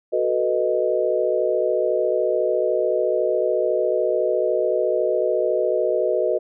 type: chord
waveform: sine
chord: B dominant seventh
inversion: second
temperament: equal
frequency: 370 / 440 / 493.9 / 622.3 Hz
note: F#4 / A4 / B4 / D#5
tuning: 0 / 0 / 0 / 0 cents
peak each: -24 / -25 / -23 / -22 dBFS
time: 0.12-6.39 s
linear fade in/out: 20 ms
effects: none